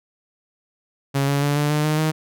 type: tone with pitch steps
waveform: sawtooth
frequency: 138.59 / 141.42 / 144.31 / 147.26 / 150.26 / 153.33 / 156.46 Hz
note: C#3 / C#3 / D3 / D3 / D3 / D#3 / D#3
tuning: 0 / +35 / -30 / +5 / +40 / -25 / +10 cents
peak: -14 dBFS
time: 1.14-2.12 s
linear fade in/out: 20 ms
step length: 140 ms
effects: none